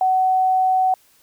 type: tone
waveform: sine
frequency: 750 Hz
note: F#5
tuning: 23 cents sharp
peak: -14 dBFS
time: 0.01-0.94 s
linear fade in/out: 2 ms
effects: white hiss -56 dBFS RMS until 1.22 s